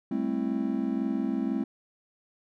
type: chord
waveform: triangle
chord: A minor seventh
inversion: third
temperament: just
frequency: 198 / 220 / 264 / 330 Hz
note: G3 / A3 / C4 / E4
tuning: +18 / 0 / +16 / +2 cents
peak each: -32 / -29 / -28 / -32 dBFS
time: 0.11-1.64 s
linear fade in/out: 5 ms
effects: none

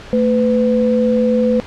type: tone pair together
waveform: sine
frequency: 223.4 / 501.5 Hz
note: A3 / B4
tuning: +27 / +26 cents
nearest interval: octave + major second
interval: 1399 cents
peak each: -14 dBFS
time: 0.13-1.6 s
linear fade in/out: 0 ms
effects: pink hiss -35 dBFS RMS until 1.66 s + low-pass 4000 Hz 12 dB/octave

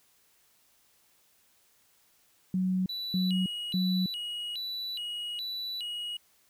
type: tone bursts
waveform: sine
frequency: 185.7 Hz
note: F#3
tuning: 7 cents sharp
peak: -25 dBFS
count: 3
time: 2.54-4.06 s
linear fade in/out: 2 ms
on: 320 ms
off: 280 ms
type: tone with vibrato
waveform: triangle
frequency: 3386 Hz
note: G#7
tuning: 33 cents sharp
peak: -32 dBFS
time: 2.89-6.17 s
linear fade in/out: 5 ms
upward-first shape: square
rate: 1.2 Hz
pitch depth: 270 cents each way
effects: white hiss -66 dBFS RMS until 6.49 s

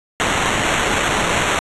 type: noise with sample-and-hold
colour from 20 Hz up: white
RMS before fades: -18 dBFS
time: 0.2-1.59 s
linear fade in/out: 0 ms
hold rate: 4900 Hz
effects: resampled to 24000 Hz

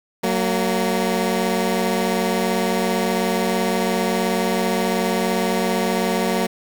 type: tone pair together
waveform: 15% pulse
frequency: 186.75 / 229.6 Hz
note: F#3 / A#3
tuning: +16 / -26 cents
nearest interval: major third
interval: 358 cents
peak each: -15 dBFS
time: 0.23-6.47 s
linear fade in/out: 10 ms
effects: 7-bit

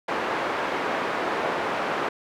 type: band-pass noise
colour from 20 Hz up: pink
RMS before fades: -27 dBFS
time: 0.08-2.09 s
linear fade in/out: 5 ms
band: 420 to 1700 Hz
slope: 12 dB/octave
effects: none

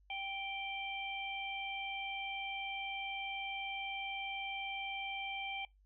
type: harmonic tone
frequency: 784 Hz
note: G5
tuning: in tune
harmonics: 1 / 3 / 4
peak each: -43 / -42 / -45 dBFS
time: 0.1-5.65 s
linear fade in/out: 2 ms
effects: noise-tail reverb RT60 0.2 s tail -24 dB re dry + added 49 Hz sine -64 dBFS peak until 5.85 s

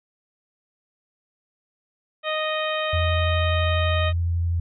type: harmonic tone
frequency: 621 Hz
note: D#5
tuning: 3 cents flat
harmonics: 1 / 2 / 3 / 4 / 5 / 6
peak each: -26 / -29 / -31 / -32 / -33 / -34 dBFS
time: 2.23-4.13 s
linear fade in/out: 50 ms
type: tone with vibrato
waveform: sine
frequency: 85.1 Hz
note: F2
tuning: 44 cents flat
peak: -20 dBFS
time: 2.93-4.6 s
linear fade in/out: 5 ms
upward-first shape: triangle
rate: 12 Hz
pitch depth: 16 cents each way
effects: none

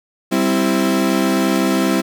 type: chord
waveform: 35% pulse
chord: C major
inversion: second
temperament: equal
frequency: 196 / 261.6 / 329.6 Hz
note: G3 / C4 / E4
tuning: 0 / 0 / 0 cents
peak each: -17 dBFS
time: 0.31-2.02 s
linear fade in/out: 20 ms
effects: none

